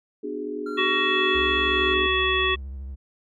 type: chord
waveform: sine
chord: G# half-diminished seventh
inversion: first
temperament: just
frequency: 249.2 / 299 / 373.8 / 415.3 Hz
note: B3 / D4 / F#4 / G#4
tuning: +16 / +31 / +18 / 0 cents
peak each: -37 / -33 / -36 / -31 dBFS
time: 0.23-2.07 s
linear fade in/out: 10 ms
type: tone with pitch glide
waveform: triangle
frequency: 1376 to 1384.8 Hz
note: F6 to F6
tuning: -26 to -15 cents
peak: -33 dBFS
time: 0.66-1.94 s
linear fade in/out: 5 ms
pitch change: +11 cents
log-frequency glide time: 1.14-1.28 s
type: harmonic tone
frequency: 375.4 Hz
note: F#4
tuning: 25 cents sharp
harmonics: 1 / 3 / 5 / 7 / 9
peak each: -26 / -26 / -26 / -26 / -26 dBFS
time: 0.77-2.56 s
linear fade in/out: 20 ms
type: tone with vibrato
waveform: triangle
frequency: 67.2 Hz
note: C2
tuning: 47 cents sharp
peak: -30 dBFS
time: 1.34-2.96 s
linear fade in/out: 20 ms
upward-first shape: triangle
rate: 13 Hz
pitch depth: 100 cents each way
effects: none